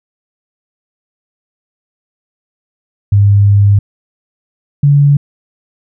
sine tone pair in turn, 101.1 / 142.98 Hz, G#2 / D3, -46 / -46 cents, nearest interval tritone, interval 600 cents, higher second, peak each -4 dBFS, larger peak neither, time 3.12-3.79 / 4.83-5.17 s, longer first, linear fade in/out 5 ms, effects none

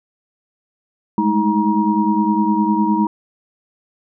sine tone cluster, 205.1 / 214.9 / 317.6 / 948 Hz, G#3 / A3 / D#4 / A#5, -21 / -41 / +36 / +29 cents, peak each -19 dBFS, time 1.18-3.07 s, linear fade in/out 2 ms, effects none

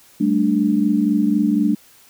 sine chord, G suspended second, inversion none, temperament equal, 196 / 220 / 293.7 Hz, G3 / A3 / D4, 0 / 0 / 0 cents, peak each -20 / -18 / -18 dBFS, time 0.2-1.75 s, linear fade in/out 10 ms, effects white hiss -50 dBFS RMS until 2.09 s

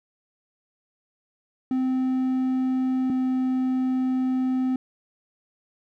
triangle tone pair in turn, 258.7 / 257.8 Hz, C4 / C4, -19 / -26 cents, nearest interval unison, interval 7 cents, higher first, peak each -19 / -19 dBFS, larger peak neither, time 1.71-3.1 / 3.1-4.76 s, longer second, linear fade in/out 2 ms, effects none

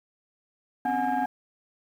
sine tone cluster, 255 / 276.1 / 733 / 835 / 1616 Hz, C4 / C#4 / F#5 / G#5 / G#6, -44 / -7 / -16 / +9 / -48 cents, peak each -30 / -33 / -26 / -27 / -35 dBFS, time 0.85-1.26 s, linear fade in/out 5 ms, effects tanh soft clip ceiling -18 dBFS + 9-bit

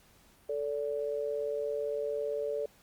sine tone pair together, 440 / 577.7 Hz, A4 / D5, 0 / -29 cents, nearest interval perfect fourth, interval 471 cents, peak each -33 / -34 dBFS, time 0.49-2.66 s, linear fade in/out 5 ms, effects pink hiss -62 dBFS RMS until 2.82 s + Opus 48 kbps

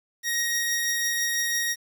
sawtooth tone pair together, 1879 / 5631 Hz, A#6 / F8, +13 / +13 cents, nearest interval octave + perfect fifth, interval 1900 cents, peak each -22 / -26 dBFS, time 0.23-1.76 s, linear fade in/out 50 ms, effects 9-bit

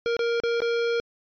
square tone with dropouts, 468.1 Hz, A#4, 7 cents sharp, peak -23 dBFS, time 0.06-1 s, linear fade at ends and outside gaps 0 ms, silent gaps 0.167-0.192 / 0.401-0.436 / 0.604-0.619 s, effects resampled to 11025 Hz

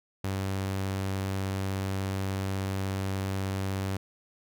sawtooth tone, 96.5 Hz, G2, 27 cents flat, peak -25 dBFS, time 0.24-3.97 s, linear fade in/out 5 ms, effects none

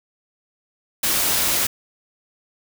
white noise, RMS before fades -20 dBFS, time 1.03-1.67 s, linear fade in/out 5 ms, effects none

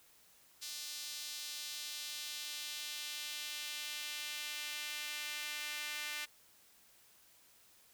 sawtooth tone with high-pass filter sweep, 298.1 Hz, D4, 26 cents sharp, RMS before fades -43 dBFS, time 0.61-6.26 s, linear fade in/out 20 ms, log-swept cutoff 4400 to 2200 Hz, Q 1.5, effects white hiss -65 dBFS RMS until 7.93 s

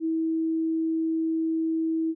sine tone, 323.4 Hz, E4, 33 cents flat, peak -23 dBFS, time 0-2.15 s, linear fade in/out 50 ms, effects none

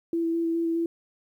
sine tone with vibrato, 332.6 Hz, E4, 16 cents sharp, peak -23 dBFS, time 0.13-0.86 s, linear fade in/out 2 ms, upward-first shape square, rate 4.8 Hz, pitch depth 11 cents each way, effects 10-bit

